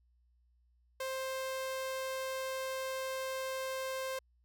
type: tone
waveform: sawtooth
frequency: 526 Hz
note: C5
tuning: 9 cents sharp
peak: -32 dBFS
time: 1-4.19 s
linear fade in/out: 5 ms
effects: added 60 Hz sine -67 dBFS peak until 4.44 s